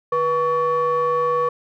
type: ring-modulated tone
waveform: triangle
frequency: 319.1 Hz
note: D#4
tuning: 44 cents sharp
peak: -12 dBFS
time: 0.12-1.49 s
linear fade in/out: 5 ms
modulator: 807 Hz
effects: none